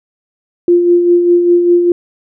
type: tone with tremolo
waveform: sine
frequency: 349.2 Hz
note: F4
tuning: in tune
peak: -4 dBFS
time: 0.68-1.92 s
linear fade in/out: 2 ms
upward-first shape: sine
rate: 5 Hz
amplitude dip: 45%
effects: none